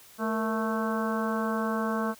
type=harmonic tone with a mistuned harmonic; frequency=220 Hz; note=A3; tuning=in tune; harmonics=1 / 2 / 3 / 4 / 5 / 6 / 7; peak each=-29 / -34 / -35 / -38 / -34 / -38 / -38 dBFS; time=0.18-2.15 s; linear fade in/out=50 ms; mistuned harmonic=2; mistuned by=+77 cents; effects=white hiss -53 dBFS RMS until 2.19 s